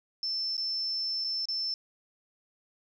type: tone with dropouts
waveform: sine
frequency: 5310 Hz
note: E8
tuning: 12 cents sharp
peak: -29 dBFS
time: 0.23-1.74 s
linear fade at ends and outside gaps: 1 ms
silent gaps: 0.568-0.578 / 1.241-1.245 / 1.455-1.486 s
effects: 10-bit